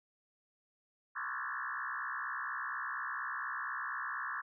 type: tone with frequency modulation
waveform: sine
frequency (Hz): 1396.9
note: F6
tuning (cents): 0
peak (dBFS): -36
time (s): 1.15-4.42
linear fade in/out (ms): 20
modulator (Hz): 64.2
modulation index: 5.7
effects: none